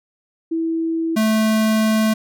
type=tone pair in turn; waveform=sine / square; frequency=327.2 / 218.4 Hz; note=E4 / A3; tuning=-13 / -13 cents; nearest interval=perfect fifth; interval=700 cents; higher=first; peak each=-18 / -15 dBFS; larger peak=second; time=0.51-1.16 / 1.16-2.14 s; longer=second; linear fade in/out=10 ms; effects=none